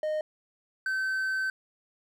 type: tone pair in turn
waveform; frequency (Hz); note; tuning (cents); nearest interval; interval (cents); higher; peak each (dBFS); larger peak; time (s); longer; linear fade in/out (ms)
triangle; 616 / 1538.4; D#5 / G6; -17 / -33; octave + major third; 1584; second; -25; neither; 0.03-0.21 / 0.86-1.5; second; 2
effects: none